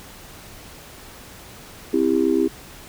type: chord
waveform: sine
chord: C major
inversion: none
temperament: equal with one note detuned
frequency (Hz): 261.6 / 329.6 / 397.5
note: C4 / E4 / G4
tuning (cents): 0 / 0 / +24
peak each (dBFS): -21 / -19 / -20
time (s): 1.93-2.48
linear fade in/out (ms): 10
effects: tanh soft clip ceiling -6 dBFS + pink hiss -42 dBFS RMS until 2.88 s